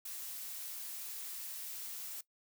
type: noise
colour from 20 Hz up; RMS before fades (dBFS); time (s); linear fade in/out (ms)
blue; -44; 0.05-2.21; 5
effects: noise-tail reverb RT60 0.1 s tail -19 dB re dry